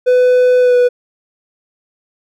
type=tone with pitch glide; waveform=triangle; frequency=500 to 492 Hz; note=B4 to B4; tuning=+21 to -7 cents; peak=-5 dBFS; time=0.06-0.89 s; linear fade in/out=20 ms; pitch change=-28 cents; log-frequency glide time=0.6-0.76 s; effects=none